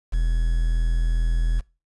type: tone with quantisation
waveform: triangle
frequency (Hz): 41.23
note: E1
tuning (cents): +1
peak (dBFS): -16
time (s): 0.12-1.61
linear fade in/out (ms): 20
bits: 7
effects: noise-tail reverb RT60 0.3 s tail -23 dB re dry + resampled to 24000 Hz

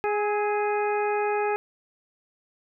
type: harmonic tone with a mistuned harmonic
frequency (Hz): 415.3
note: G#4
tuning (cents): 0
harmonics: 1 / 2 / 3 / 4 / 5 / 6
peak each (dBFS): -25 / -27 / -35 / -36 / -40 / -36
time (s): 0.04-1.56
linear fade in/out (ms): 0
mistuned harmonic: 3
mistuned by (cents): +44
effects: none

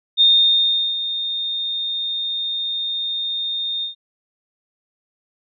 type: tone with ADSR envelope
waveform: sine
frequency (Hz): 3657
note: A#7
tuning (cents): -34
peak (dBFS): -9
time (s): 0.17-3.95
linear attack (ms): 40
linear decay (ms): 750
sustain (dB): -12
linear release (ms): 120
effects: none

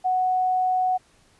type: tone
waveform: sine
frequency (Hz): 740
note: F#5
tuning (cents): 0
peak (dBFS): -19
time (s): 0.04-0.98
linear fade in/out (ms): 20
effects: pink hiss -59 dBFS RMS until 1.39 s + resampled to 24000 Hz

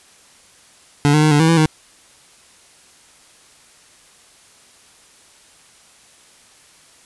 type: tone with pitch steps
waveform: 25% pulse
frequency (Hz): 144.7 / 152.1 / 154 / 146.6 / 161.3 / 165.9 / 155.9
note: D3 / D#3 / D#3 / D3 / E3 / E3 / D#3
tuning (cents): -25 / -39 / -17 / -3 / -37 / +11 / +4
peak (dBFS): -7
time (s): 1.05-1.659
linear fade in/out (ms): 0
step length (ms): 87
effects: white hiss -49 dBFS RMS until 7.05 s + resampled to 24000 Hz

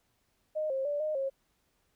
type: tone with pitch steps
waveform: sine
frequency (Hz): 617 / 534 / 582 / 615 / 541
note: D#5 / C5 / D5 / D#5 / C#5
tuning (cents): -15 / +35 / -16 / -20 / -42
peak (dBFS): -29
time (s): 0.55-1.3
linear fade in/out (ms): 20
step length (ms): 150
effects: pink hiss -74 dBFS RMS until 1.95 s

